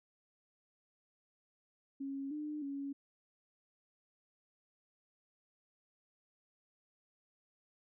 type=tone with pitch steps; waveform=sine; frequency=274.4 / 300.4 / 278.9 Hz; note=C#4 / D4 / C#4; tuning=-17 / +39 / +11 cents; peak=-38 dBFS; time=2-2.93 s; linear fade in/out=10 ms; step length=310 ms; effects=none